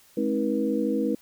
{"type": "tone cluster", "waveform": "sine", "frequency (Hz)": [213.5, 267.9, 319.2, 480.5], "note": ["G#3", "C4", "D#4", "B4"], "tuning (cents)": [48, 41, 44, -48], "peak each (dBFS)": -28, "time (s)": [0.17, 1.15], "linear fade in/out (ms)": 5, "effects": ["white hiss -57 dBFS RMS until 1.21 s"]}